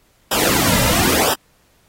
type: noise with flanger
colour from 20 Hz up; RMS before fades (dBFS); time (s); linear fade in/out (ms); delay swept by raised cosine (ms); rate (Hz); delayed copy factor
pink; -17; 0.31-1.34; 5; 0.46 to 2.76; 1; -0.95
effects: pink hiss -58 dBFS RMS until 1.88 s + AAC 48 kbps